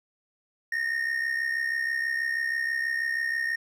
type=tone with amplitude modulation; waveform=triangle; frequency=1843 Hz; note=A#6; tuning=20 cents flat; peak=-21 dBFS; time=0.72-3.56 s; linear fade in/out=5 ms; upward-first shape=sine; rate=66.2 Hz; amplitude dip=65%; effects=none